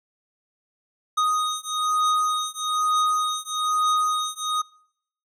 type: beating tone pair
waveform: square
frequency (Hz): 1244.5 / 1245.6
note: D#6 / D#6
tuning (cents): 0 / +2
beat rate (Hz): 1.1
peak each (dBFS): -25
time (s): 1.17-4.62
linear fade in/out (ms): 10
effects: noise-tail reverb RT60 0.7 s tail -25 dB re dry + low-pass 10000 Hz 12 dB/octave